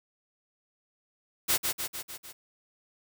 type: noise with echo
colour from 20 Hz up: white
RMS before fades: -25 dBFS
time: 1.48-1.58 s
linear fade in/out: 20 ms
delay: 150 ms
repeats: 5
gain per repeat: -4 dB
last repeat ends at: 2.33 s
effects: none